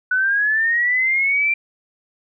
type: linear sweep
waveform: sine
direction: up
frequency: 1480 to 2368 Hz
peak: -15 dBFS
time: 0.11-1.54 s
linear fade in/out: 5 ms
effects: none